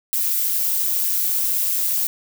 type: noise with amplitude modulation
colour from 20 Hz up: violet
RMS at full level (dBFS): -18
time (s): 0.13-2.07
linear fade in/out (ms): 0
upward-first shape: sine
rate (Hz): 183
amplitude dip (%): 60
effects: none